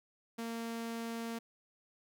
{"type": "tone", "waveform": "sawtooth", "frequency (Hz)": 230, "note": "A#3", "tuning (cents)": -23, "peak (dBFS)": -34, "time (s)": [0.38, 1.39], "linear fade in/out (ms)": 10, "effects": []}